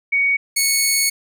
sine / 10% pulse tone pair in turn, 2239 / 2211 Hz, C#7 / C#7, +17 / -5 cents, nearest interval unison, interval 22 cents, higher first, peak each -14 / -6 dBFS, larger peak second, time 0.12-0.37 / 0.56-1.1 s, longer second, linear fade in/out 10 ms, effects none

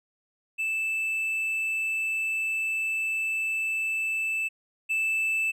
triangle tone pair in turn, 2637 / 2637 Hz, E7 / E7, 0 / 0 cents, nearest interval unison, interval 0 cents, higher neither, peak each -24 / -22 dBFS, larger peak second, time 0.58-4.49 / 4.89-5.52 s, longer first, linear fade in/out 20 ms, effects none

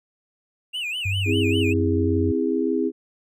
triangle tone with vibrato, 2700 Hz, E7, 41 cents sharp, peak -24 dBFS, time 0.73-1.74 s, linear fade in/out 20 ms, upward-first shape sine, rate 5 Hz, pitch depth 200 cents each way
sine tone with pitch glide, 97.2 to 91.22 Hz, G2 to F#2, -14 to -24 cents, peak -22 dBFS, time 1.05-2.32 s, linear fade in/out 10 ms, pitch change -110 cents, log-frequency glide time 1.4-1.91 s
sine chord, C augmented, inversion none, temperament just, 261.6 / 327 / 408.8 Hz, C4 / E4 / G#4, 0 / -14 / -27 cents, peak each -24 dBFS, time 1.25-2.92 s, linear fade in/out 50 ms
effects none

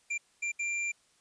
square tone bursts at uneven times, 2373 Hz, D7, 17 cents sharp, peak -31 dBFS, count 3, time 0.1-0.18 / 0.42-0.52 / 0.59-0.92 s, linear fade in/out 10 ms, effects white hiss -67 dBFS RMS until 1.2 s + resampled to 22050 Hz

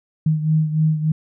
sine beating tone pair, 155.56 / 158.96 Hz, D#3 / D#3, 0 / +37 cents, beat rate 3.4 Hz, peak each -16 / -22 dBFS, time 0.26-1.12 s, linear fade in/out 5 ms, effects none

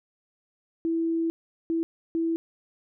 sine tone bursts at uneven times, 329.6 Hz, E4, in tune, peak -23 dBFS, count 3, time 0.85-1.3 / 1.7-1.83 / 2.15-2.36 s, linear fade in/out 0 ms, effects none

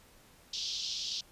white band-pass noise, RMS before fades -37 dBFS, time 0.53-1.21 s, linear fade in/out 5 ms, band 3100 to 5600 Hz, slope 48 dB/octave, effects pink hiss -60 dBFS RMS until 1.31 s + resampled to 32000 Hz

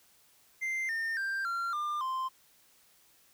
triangle tone with pitch steps, 2086 / 1816 / 1580.9 / 1376.2 / 1198.1 / 1043 Hz, C7 / A#6 / G6 / F6 / D6 / C6, -6 / -46 / +14 / -26 / +34 / -6 cents, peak -29 dBFS, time 0.61-2.29 s, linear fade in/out 20 ms, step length 280 ms, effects white hiss -64 dBFS RMS until 3.33 s

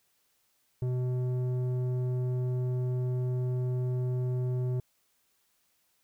square tone with low-pass filter, 125.8 Hz, B2, 32 cents sharp, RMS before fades -30 dBFS, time 0.82-4.8 s, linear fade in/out 2 ms, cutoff 410 Hz, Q 0.83, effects white hiss -72 dBFS RMS until 6.03 s

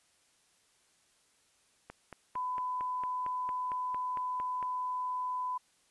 click train, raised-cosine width 0.5 ms, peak -29 dBFS, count 13, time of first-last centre 1.9-4.627 s, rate 4.4 Hz
sine tone, 1003 Hz, B5, 26 cents sharp, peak -32 dBFS, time 2.35-5.58 s, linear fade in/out 10 ms
effects white hiss -69 dBFS RMS until 5.9 s + resampled to 24000 Hz

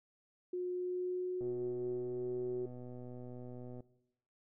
sine tone with pitch glide, 360.3 to 371.7 Hz, F#4 to F#4, -46 to +8 cents, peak -35 dBFS, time 0.53-2.66 s, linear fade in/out 5 ms, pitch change +54 cents, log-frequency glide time 0.71-2.34 s
click train, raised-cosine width 2 ms, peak -36 dBFS, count 298, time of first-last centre 1.41-3.805 s, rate 124 Hz
effects noise-tail reverb RT60 0.9 s tail -20 dB re dry

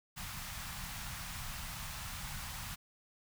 pink band-stop noise, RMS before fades -43 dBFS, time 0.16-2.76 s, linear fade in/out 20 ms, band 190 to 810 Hz, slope 24 dB/octave, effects none

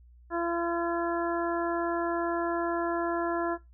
harmonic tone, 340.3 Hz, F4, 45 cents flat, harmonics 1 / 2 / 3 / 4 / 5, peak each -30 / -33 / -35 / -36 / -37 dBFS, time 0.3-3.58 s, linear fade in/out 50 ms, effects noise-tail reverb RT60 0.2 s tail -19 dB re dry + added 60 Hz sine -52 dBFS peak until 3.73 s

